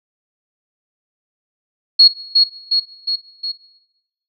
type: tone with echo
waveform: sine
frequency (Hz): 4320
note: C#8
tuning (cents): -45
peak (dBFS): -4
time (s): 1.99-2.08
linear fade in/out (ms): 10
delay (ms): 360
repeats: 4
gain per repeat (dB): -4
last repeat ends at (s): 3.52
effects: noise-tail reverb RT60 1.0 s tail -19 dB re dry